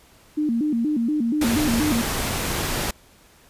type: tone with vibrato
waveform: sine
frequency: 264.7 Hz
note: C4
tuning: 20 cents sharp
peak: -19 dBFS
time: 0.37-2.02 s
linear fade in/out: 10 ms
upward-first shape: square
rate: 4.2 Hz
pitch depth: 230 cents each way
type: noise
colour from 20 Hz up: pink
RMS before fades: -25 dBFS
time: 1.41-2.91 s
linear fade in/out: 5 ms
effects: pink hiss -53 dBFS RMS until 3.49 s + resampled to 32000 Hz

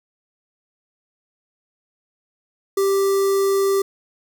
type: tone with notch filter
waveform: square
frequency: 392.1 Hz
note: G4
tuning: in tune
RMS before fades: -18 dBFS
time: 2.77-3.82 s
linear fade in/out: 5 ms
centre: 2600 Hz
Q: 0.64
effects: none

